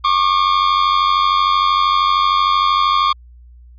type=tone pair together; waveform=45% pulse; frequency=1097 / 1190 Hz; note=C#6 / D6; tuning=-18 / +22 cents; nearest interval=minor second; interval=140 cents; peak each=-15 dBFS; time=0.04-3.13 s; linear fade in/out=10 ms; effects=added 60 Hz sine -39 dBFS peak until 3.78 s + resampled to 11025 Hz